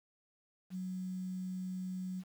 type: tone with quantisation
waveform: sine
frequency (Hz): 185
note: F#3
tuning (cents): 0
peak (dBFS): -37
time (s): 0.7-2.24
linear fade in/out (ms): 50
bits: 10
effects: none